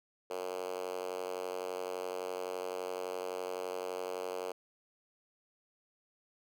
5% pulse tone with high-pass filter, 91.8 Hz, F#2, 13 cents flat, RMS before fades -39 dBFS, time 0.3-4.52 s, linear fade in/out 5 ms, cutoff 460 Hz, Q 3.6, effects none

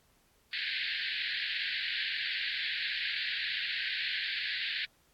pink band-pass noise, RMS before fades -35 dBFS, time 0.53-4.85 s, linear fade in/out 0 ms, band 1600 to 4500 Hz, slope 96 dB/octave, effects pink hiss -68 dBFS RMS until 5.13 s + AAC 64 kbps

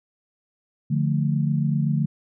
sine chord, D minor, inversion none, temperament equal, 146.83 / 174.61 / 220 Hz, D3 / F3 / A3, 0 / 0 / 0 cents, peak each -21 / -26 / -26 dBFS, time 0.9-2.06 s, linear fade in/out 10 ms, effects none

